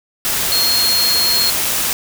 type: tone in noise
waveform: sine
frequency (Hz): 4261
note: C8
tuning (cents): +31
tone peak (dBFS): -14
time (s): 0.52-1.5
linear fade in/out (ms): 0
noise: white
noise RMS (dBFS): -18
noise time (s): 0.25-1.93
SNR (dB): +1
effects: none